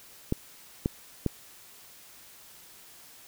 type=clicks; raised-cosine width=3 ms; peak=-12 dBFS; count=3; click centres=0.324 / 0.859 / 1.263 s; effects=white hiss -52 dBFS RMS until 3.27 s